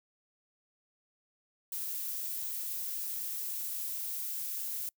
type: noise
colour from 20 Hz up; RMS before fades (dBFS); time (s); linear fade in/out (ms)
violet; -37; 1.72-4.89; 2
effects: noise-tail reverb RT60 0.1 s tail -26 dB re dry